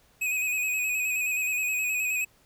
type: tone with vibrato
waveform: square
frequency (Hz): 2519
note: D#7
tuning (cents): +21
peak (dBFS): -26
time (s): 0.21-2.25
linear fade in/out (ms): 10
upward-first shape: square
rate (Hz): 9.5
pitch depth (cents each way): 31
effects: pink hiss -62 dBFS RMS until 2.45 s